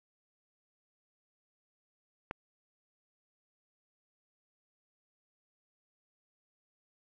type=click; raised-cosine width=0.5 ms; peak=-21 dBFS; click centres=2.311 s; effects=none